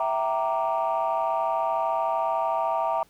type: chord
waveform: sine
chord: E half-diminished seventh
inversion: none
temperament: equal with one note detuned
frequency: 659.3 / 772.8 / 932.3 / 1174.7 Hz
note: E5 / G5 / Bb5 / D6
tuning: 0 / -25 / 0 / 0 cents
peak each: -26 / -28 / -26 / -31 dBFS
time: 0-3.03 s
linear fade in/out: 2 ms
effects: tanh soft clip ceiling -16 dBFS + pink hiss -60 dBFS RMS until 3.09 s